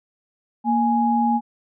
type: tone pair together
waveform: sine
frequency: 233.6 / 832.5 Hz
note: A#3 / G#5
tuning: +4 / +4 cents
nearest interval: octave + minor seventh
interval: 2200 cents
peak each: -19 dBFS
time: 0.64-1.41 s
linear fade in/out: 50 ms
effects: none